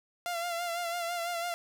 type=tone with vibrato; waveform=sawtooth; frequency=689 Hz; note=F5; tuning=24 cents flat; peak=-28 dBFS; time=0.26-1.54 s; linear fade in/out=0 ms; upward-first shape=sine; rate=6 Hz; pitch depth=43 cents each way; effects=none